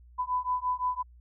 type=beating tone pair; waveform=sine; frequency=997 / 1002.8 Hz; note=B5 / B5; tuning=+16 / +26 cents; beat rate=5.8 Hz; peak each=-30 dBFS; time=0.18-1.03 s; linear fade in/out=20 ms; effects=added 60 Hz sine -51 dBFS peak until 1.2 s